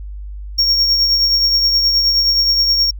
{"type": "tone with tremolo", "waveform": "triangle", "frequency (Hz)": 5540, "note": "F8", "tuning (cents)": -15, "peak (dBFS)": -8, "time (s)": [0.58, 2.91], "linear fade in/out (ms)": 10, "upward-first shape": "triangle", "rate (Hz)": 9.5, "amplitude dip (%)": 45, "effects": ["added 50 Hz sine -26 dBFS peak until 2.99 s"]}